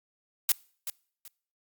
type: noise with echo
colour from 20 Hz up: blue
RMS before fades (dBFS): -22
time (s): 0.49-0.52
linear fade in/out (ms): 2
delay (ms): 380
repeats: 2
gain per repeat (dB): -12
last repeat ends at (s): 1.28
effects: noise-tail reverb RT60 0.5 s tail -24 dB re dry + Opus 48 kbps